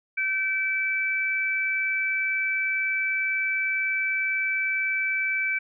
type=tone pair together; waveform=sine; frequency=1540 / 2311 Hz; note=G6 / D7; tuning=-31 / -28 cents; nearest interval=perfect fifth; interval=703 cents; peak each=-29 / -24 dBFS; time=0.17-5.59 s; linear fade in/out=10 ms; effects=none